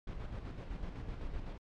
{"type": "noise with tremolo", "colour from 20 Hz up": "brown", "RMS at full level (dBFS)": -40, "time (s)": [0.07, 1.58], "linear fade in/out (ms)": 5, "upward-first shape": "square", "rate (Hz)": 7.9, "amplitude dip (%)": 40, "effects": ["low-pass 4000 Hz 12 dB/octave", "MP3 96 kbps"]}